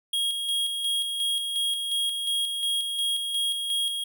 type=tone with tremolo; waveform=square; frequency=3277 Hz; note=G#7; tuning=24 cents flat; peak=-24 dBFS; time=0.13-4.04 s; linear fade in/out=5 ms; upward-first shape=square; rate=2.8 Hz; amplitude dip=40%; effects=none